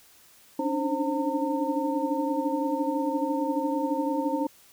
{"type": "tone cluster", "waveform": "sine", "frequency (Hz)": [276.5, 290.9, 302.6, 529, 909], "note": ["C#4", "D4", "D#4", "C5", "A#5"], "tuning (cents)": [-4, -16, -48, 19, -44], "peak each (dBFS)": -31, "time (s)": [0.59, 4.47], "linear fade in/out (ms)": 5, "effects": ["white hiss -56 dBFS RMS until 4.72 s"]}